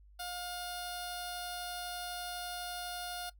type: tone with notch filter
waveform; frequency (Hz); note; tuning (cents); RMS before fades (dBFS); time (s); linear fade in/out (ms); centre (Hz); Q
10% pulse; 712; F5; +33; -41; 0.19-3.3; 10; 2300; 1.3
effects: noise-tail reverb RT60 0.1 s tail -19 dB re dry + added 50 Hz sine -56 dBFS peak until 3.39 s